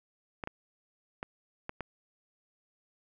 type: clicks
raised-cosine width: 0.5 ms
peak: -21 dBFS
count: 5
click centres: 0.438 / 0.474 / 1.229 / 1.694 / 1.807 s
effects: none